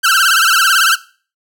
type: tone with vibrato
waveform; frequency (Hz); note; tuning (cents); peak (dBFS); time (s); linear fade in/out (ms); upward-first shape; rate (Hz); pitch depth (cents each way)
sawtooth; 1443; F#6; -44; -5; 0.03-0.96; 20; sine; 18; 170
effects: noise-tail reverb RT60 0.4 s tail -19 dB re dry